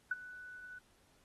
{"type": "tone with ADSR envelope", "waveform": "sine", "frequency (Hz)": 1487, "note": "F#6", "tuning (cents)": 8, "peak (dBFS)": -29, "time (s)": [0.11, 0.79], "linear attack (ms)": 5, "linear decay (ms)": 26, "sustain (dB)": -18, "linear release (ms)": 9, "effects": ["pink hiss -70 dBFS RMS until 1.24 s", "AAC 32 kbps"]}